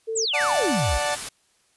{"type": "tone", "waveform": "sine", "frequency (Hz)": 446.9, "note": "A4", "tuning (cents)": 27, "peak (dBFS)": -25, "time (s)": [0.07, 0.26], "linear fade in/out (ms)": 20}
{"type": "exponential sweep", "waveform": "sine", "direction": "down", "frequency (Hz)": [8460, 50], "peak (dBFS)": -22, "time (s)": [0.15, 0.99], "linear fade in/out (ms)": 20}
{"type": "chord", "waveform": "sawtooth", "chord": "D major", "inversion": "none", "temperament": "equal with one note detuned", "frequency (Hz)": [587.3, 735.7, 880], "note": ["D5", "F#5", "A5"], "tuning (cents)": [0, -10, 0], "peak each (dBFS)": [-22, -25, -25], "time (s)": [0.33, 1.16], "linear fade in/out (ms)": 20}
{"type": "noise", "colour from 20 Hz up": "white", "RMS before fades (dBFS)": -32, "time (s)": [0.4, 1.29], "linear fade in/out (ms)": 5}
{"effects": ["white hiss -64 dBFS RMS until 1.76 s", "resampled to 24000 Hz"]}